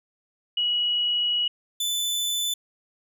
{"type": "tone pair in turn", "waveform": ["sine", "sawtooth"], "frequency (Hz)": [2917, 3507], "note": ["F#7", "A7"], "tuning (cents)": [-25, -6], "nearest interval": "minor third", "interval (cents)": 319, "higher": "second", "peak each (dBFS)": -21, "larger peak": "neither", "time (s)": [[0.57, 1.48], [1.8, 2.54]], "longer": "first", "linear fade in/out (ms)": 5, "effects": []}